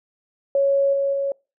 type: tone with level steps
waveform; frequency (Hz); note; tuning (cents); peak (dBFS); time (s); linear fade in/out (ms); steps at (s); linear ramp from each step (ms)
sine; 554.4; C#5; 0; -15 / -18 / -20; 0.55-1.32; 2; 0.93 / 1.13; 5
effects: noise-tail reverb RT60 0.3 s tail -26 dB re dry